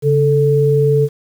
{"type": "tone pair together", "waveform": "sine", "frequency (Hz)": [140.53, 440], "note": ["C#3", "A4"], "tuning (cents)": [24, 0], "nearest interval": "octave + minor sixth", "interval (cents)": 1976, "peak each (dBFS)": [-13, -12], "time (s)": [0.02, 1.09], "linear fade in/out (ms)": 50, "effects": ["7-bit"]}